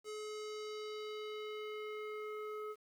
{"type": "tone with low-pass filter sweep", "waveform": "square", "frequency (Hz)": 426.2, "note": "G#4", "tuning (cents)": 45, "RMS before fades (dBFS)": -44, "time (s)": [0.04, 2.76], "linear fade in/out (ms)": 50, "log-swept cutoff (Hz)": [7900, 1400], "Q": 1.8, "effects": ["11-bit"]}